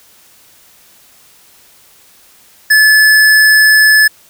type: tone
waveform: square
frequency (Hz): 1727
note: A6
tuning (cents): -33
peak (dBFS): -5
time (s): 2.7-4.08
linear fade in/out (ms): 10
effects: white hiss -45 dBFS RMS until 4.29 s